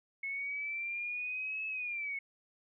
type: linear two-way sweep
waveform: sine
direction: up then down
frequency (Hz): 2186 to 2600 to 2186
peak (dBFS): -35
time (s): 0.23-2.19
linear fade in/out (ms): 5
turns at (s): 1.67
effects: none